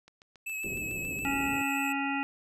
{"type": "click train", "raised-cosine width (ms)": 0.2, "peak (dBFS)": -35, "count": 9, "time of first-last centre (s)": [0.08, 1.19], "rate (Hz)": 7.21}
{"type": "tone with vibrato", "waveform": "square", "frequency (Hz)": 2600, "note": "E7", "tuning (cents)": -24, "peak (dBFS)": -34, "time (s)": [0.46, 1.93], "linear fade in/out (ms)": 10, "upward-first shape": "sine", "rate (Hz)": 6.9, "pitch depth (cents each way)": 26}
{"type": "low-pass noise", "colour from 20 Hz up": "white", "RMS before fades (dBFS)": -41, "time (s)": [0.64, 1.62], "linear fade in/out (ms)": 5, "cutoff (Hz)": 400, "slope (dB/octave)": 24}
{"type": "harmonic tone", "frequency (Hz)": 277.2, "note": "C#4", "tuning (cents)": 0, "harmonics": [1, 3, 5, 7, 9, 10], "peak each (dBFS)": [-32, -34, -38, -38, -36, -41], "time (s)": [1.25, 2.23], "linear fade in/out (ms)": 0}
{"effects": []}